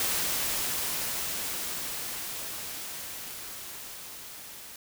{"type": "noise with level ramp", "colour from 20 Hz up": "white", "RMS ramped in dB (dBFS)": [-28, -45], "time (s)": [0, 4.76], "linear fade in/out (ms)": 2, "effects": []}